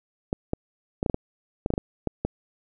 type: clicks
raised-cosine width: 2 ms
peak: -11 dBFS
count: 12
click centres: 0.329 / 0.534 / 1.029 / 1.062 / 1.098 / 1.144 / 1.661 / 1.704 / 1.738 / 1.779 / 2.073 / 2.25 s
effects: none